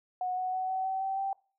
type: tone with pitch steps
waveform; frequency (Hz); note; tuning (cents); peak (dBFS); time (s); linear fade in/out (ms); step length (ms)
sine; 733 / 740.7 / 748.4 / 756.2 / 764.1 / 772.1 / 780.2; F#5 / F#5 / F#5 / F#5 / G5 / G5 / G5; -16 / +2 / +20 / +38 / -44 / -26 / -8; -29; 0.21-1.33; 2; 160
effects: noise-tail reverb RT60 0.4 s tail -23 dB re dry